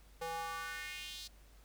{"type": "tone with high-pass filter sweep", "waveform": "square", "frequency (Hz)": 164.81, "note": "E3", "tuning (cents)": 0, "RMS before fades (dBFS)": -43, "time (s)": [0.21, 1.28], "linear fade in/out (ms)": 10, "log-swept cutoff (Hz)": [590, 4400], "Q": 2.9, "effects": ["added 50 Hz sine -58 dBFS peak until 1.64 s", "pink hiss -66 dBFS RMS until 1.64 s"]}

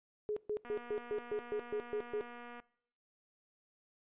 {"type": "tone bursts", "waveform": "sine", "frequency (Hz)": 422, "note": "G#4", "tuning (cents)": 28, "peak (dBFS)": -33, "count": 10, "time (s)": [0.29, 2.21], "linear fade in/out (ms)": 0, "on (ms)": 75, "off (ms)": 130}
{"type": "click train", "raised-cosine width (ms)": 0.5, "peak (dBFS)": -36, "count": 469, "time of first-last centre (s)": [0.65, 2.6], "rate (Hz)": 240}
{"effects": ["noise-tail reverb RT60 0.7 s tail -22 dB re dry", "resampled to 8000 Hz"]}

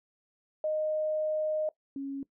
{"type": "tone pair in turn", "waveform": "sine", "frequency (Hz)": [618, 275.3], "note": ["D#5", "C#4"], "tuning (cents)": [-12, -12], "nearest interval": "octave + major second", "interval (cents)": 1400, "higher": "first", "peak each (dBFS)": [-27, -33], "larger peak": "first", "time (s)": [[0.64, 1.69], [1.96, 2.23]], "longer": "first", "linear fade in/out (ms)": 2, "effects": ["noise-tail reverb RT60 0.1 s tail -19 dB re dry"]}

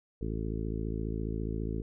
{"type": "harmonic tone", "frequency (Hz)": 54.7, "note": "A1", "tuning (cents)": -9, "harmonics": [1, 2, 3, 4, 5, 6, 7, 8], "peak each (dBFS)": [-35, -38, -40, -41, -42, -43, -43, -44], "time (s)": [0.21, 1.82], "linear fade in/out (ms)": 5, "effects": []}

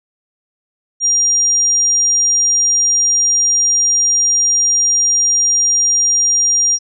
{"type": "tone", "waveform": "sine", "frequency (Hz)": 5700, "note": "F8", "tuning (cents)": 34, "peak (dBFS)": -10, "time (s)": [1, 6.79], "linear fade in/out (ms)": 50, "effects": []}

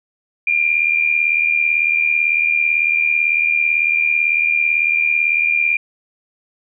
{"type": "tone with amplitude modulation", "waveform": "sine", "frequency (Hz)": 2399, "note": "D7", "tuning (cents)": 36, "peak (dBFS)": -10, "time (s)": [0.47, 5.77], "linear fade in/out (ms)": 5, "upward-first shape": "sine", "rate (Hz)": 78, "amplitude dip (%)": 70, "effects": []}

